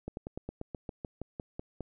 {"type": "slowing click train", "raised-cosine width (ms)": 2, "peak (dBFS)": -24, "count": 13, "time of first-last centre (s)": [0.08, 1.807], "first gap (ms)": 91, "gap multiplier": 1.08, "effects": []}